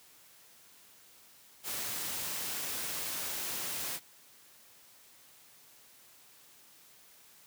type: noise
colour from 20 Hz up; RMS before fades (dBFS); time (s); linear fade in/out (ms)
white; -37; 1.63-4; 50
effects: white hiss -59 dBFS RMS until 7.46 s + high-pass 80 Hz 12 dB/octave